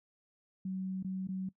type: tone with dropouts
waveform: sine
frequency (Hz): 188.4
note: F#3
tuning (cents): +32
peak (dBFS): -34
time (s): 0.65-1.49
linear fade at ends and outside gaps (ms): 5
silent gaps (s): 1.028-1.045 / 1.273-1.287
effects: noise-tail reverb RT60 0.1 s tail -20 dB re dry